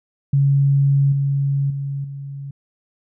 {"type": "tone with level steps", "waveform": "sine", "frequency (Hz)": 139.3, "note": "C#3", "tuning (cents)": 9, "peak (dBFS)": [-12, -16, -22, -28], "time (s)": [0.33, 2.51], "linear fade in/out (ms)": 5, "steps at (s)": [1.12, 1.7, 2.04], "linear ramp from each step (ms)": 5, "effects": []}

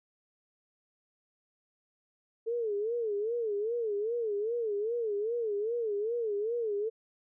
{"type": "tone with vibrato", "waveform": "sine", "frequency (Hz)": 440, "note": "A4", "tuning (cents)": 0, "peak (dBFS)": -29, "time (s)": [2.46, 6.9], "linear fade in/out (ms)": 20, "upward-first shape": "sine", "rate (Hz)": 2.5, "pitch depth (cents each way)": 150, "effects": []}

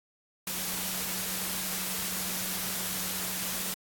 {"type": "tone in noise", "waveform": "sine", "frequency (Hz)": 185, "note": "F#3", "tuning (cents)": 0, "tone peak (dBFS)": -43, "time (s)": [0.47, 3.74], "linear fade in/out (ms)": 2, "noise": "white", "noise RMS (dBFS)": -33, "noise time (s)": [0.47, 3.74], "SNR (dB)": -13, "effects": ["AAC 64 kbps"]}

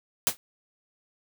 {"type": "noise with exponential decay", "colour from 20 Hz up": "white", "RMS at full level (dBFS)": -18, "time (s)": [0.27, 0.37], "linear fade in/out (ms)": 0, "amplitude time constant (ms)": 20, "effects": []}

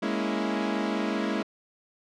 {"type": "chord", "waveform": "sawtooth", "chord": "A# half-diminished seventh", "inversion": "third", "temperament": "equal", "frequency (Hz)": [207.7, 233.1, 277.2, 329.6], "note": ["G#3", "A#3", "C#4", "E4"], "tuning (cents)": [0, 0, 0, 0], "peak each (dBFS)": [-26, -29, -29, -28], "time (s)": [0.02, 1.43], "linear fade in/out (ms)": 10, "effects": ["low-pass 4000 Hz 12 dB/octave"]}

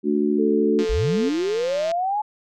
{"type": "chord", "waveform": "sine", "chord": "D major", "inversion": "second", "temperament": "equal with one note detuned", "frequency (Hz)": [220, 293.7, 367], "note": ["A3", "D4", "F#4"], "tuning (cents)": [0, 0, -14], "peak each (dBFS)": -22, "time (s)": [0.03, 0.86], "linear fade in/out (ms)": 50}
{"type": "tone", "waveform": "sine", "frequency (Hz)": 440, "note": "A4", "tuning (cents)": 0, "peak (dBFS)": -21, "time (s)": [0.38, 1.3], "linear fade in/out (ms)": 20}
{"type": "click train", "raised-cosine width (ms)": 0.2, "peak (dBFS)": -17, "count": 198, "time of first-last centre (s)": [0.79, 1.916], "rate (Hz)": 175}
{"type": "linear sweep", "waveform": "sine", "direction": "up", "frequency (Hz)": [30.87, 860], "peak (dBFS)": -20, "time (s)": [0.89, 2.22], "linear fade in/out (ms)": 10}
{"effects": []}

